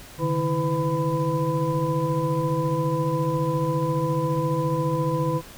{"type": "tone cluster", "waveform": "sine", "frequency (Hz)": [138.7, 153.2, 327.9, 502, 1001], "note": ["C#3", "D#3", "E4", "B4", "B5"], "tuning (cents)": [1, -27, -9, 28, 23], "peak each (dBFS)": [-29, -25, -29, -27, -29], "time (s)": [0.18, 5.42], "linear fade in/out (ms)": 50, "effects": ["pink hiss -44 dBFS RMS until 5.57 s"]}